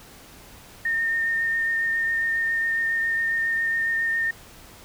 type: tone with vibrato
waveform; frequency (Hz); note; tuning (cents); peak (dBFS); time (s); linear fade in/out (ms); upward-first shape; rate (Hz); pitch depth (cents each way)
sine; 1825; A#6; -37; -21; 0.85-4.31; 5; triangle; 7.3; 18
effects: pink hiss -47 dBFS RMS until 4.84 s